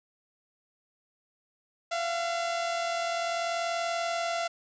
sawtooth tone pair together, 680 / 720.4 Hz, F5 / F#5, -46 / -46 cents, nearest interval minor second, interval 100 cents, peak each -25 / -34 dBFS, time 1.91-4.48 s, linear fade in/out 10 ms, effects resampled to 16000 Hz + 9-bit

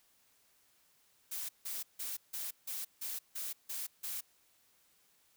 blue noise bursts, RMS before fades -40 dBFS, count 9, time 1.31-4.21 s, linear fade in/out 10 ms, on 180 ms, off 160 ms, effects white hiss -70 dBFS RMS until 5.36 s

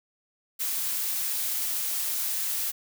blue noise, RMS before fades -29 dBFS, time 0.59-2.72 s, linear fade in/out 20 ms, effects none

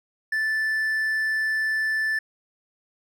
triangle tone, 1757 Hz, A6, 3 cents flat, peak -20 dBFS, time 0.32-2.19 s, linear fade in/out 5 ms, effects none

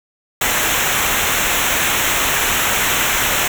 pink noise with comb filter, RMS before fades -17 dBFS, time 0.41-3.48 s, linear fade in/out 5 ms, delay 0.21 ms, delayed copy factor -0.75, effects none

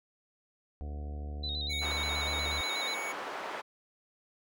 harmonic tone, 73.3 Hz, D2, 3 cents flat, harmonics 1 / 2 / 3 / 4 / 5 / 6 / 7 / 8 / 9 / 10, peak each -36 / -52 / -51 / -52 / -59 / -55 / -56 / -63 / -59 / -55 dBFS, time 0.81-2.61 s, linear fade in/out 0 ms
sine tone with vibrato, 3870 Hz, B7, 36 cents flat, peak -34 dBFS, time 1.43-2.95 s, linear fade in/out 10 ms, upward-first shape square, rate 8.3 Hz, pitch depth 56 cents each way
square tone, 2239 Hz, C#7, 17 cents sharp, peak -37 dBFS, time 1.69-3.13 s, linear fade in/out 20 ms
white band-pass noise, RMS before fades -39 dBFS, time 1.81-3.62 s, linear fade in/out 20 ms, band 440 to 1300 Hz, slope 12 dB/octave
effects none

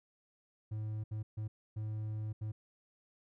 triangle tone bursts at uneven times, 107.8 Hz, A2, 35 cents flat, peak -34 dBFS, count 5, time 0.71-1.04 / 1.11-1.23 / 1.37-1.48 / 1.76-2.33 / 2.41-2.52 s, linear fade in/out 10 ms, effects none

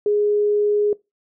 sine tone, 415.3 Hz, G#4, in tune, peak -15 dBFS, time 0.06-0.93 s, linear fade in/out 2 ms, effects noise-tail reverb RT60 0.2 s tail -21 dB re dry

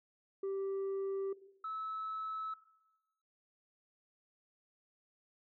sine tone pair in turn, 390 / 1300.5 Hz, G4 / E6, -9 / -24 cents, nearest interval octave + major sixth, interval 2085 cents, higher second, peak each -32 / -37 dBFS, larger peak first, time 0.43-1.33 / 1.64-2.54 s, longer neither, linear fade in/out 5 ms, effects noise-tail reverb RT60 1.0 s tail -17 dB re dry + tanh soft clip ceiling -34 dBFS

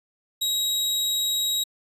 sawtooth tone with amplitude modulation, 3820 Hz, A#7, 42 cents sharp, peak -18 dBFS, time 0.41-1.64 s, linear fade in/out 10 ms, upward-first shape sine, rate 206 Hz, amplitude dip 25%, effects resampled to 32000 Hz

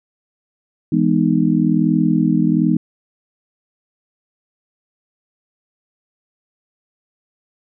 sine chord, E major seventh, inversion none, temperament just, 164.81 / 206 / 247.2 / 309 Hz, E3 / G#3 / B3 / D#4, 0 / -14 / +2 / -12 cents, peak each -18 dBFS, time 0.92-2.77 s, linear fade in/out 5 ms, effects none

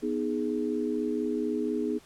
sine chord, G# minor, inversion first, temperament equal with one note detuned, 246.9 / 311.1 / 417 Hz, B3 / D#4 / G#4, 0 / 0 / +7 cents, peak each -31 dBFS, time 0.02-1.99 s, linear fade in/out 20 ms, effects pink hiss -56 dBFS RMS until 2.05 s + low-pass 11000 Hz 12 dB/octave

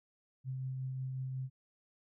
sine tone with tremolo, 130.81 Hz, C3, in tune, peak -35 dBFS, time 0.44-1.5 s, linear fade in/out 50 ms, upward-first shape triangle, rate 5.5 Hz, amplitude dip 25%, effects none

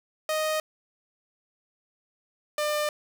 sawtooth tone pair in turn, 622.3 / 598.7 Hz, D#5 / D5, 0 / +33 cents, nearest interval minor second, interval 67 cents, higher first, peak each -21 dBFS, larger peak neither, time 0.29-0.6 / 2.58-2.89 s, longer neither, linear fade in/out 2 ms, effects none

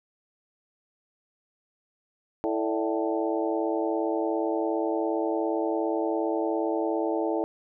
harmonic tone with a mistuned harmonic, 110 Hz, A2, in tune, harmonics 3 / 4 / 5 / 6 / 7 / 8, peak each -28 / -30 / -32 / -34 / -35 / -36 dBFS, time 2.44-7.44 s, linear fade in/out 0 ms, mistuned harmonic 5, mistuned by +100 cents, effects none

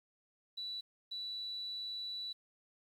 sine tone bursts at uneven times, 3951 Hz, B7, in tune, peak -39 dBFS, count 2, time 0.57-0.81 / 1.11-2.33 s, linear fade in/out 10 ms, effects 11-bit

